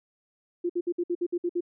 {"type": "tone bursts", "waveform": "sine", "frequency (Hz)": 349.2, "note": "F4", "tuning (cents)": 0, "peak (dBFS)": -24, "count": 9, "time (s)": [0.64, 1.608], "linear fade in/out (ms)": 10, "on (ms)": 56, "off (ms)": 58, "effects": []}